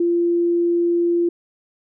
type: tone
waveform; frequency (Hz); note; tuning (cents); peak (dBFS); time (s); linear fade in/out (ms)
sine; 344.1; F4; -26; -15; 0-1.29; 5
effects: none